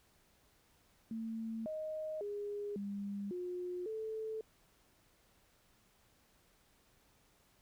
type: tone with pitch steps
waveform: sine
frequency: 224.5 / 623 / 410.3 / 201 / 358.5 / 438.9 Hz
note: A3 / D#5 / G#4 / G3 / F4 / A4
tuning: +35 / +2 / -21 / +44 / +45 / -4 cents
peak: -38 dBFS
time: 1.11-4.41 s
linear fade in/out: 2 ms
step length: 550 ms
effects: pink hiss -70 dBFS RMS until 7.61 s